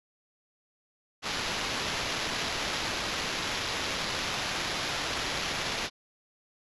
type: noise with sample-and-hold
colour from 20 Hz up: violet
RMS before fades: -32 dBFS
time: 1.22-5.9 s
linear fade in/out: 50 ms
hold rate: 8820 Hz
effects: resampled to 24000 Hz